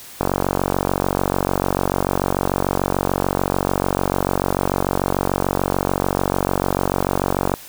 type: click train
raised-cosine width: 1 ms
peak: -3 dBFS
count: 344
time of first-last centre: 0.21-7.539 s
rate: 46.8 Hz
effects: white hiss -39 dBFS RMS until 7.68 s